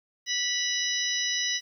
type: harmonic tone with a mistuned harmonic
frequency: 982 Hz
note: B5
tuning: 10 cents flat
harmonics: 2 / 3 / 4 / 5 / 6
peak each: -32 / -32 / -32 / -32 / -32 dBFS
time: 0.26-1.61 s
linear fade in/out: 50 ms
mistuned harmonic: 5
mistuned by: +58 cents
effects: 10-bit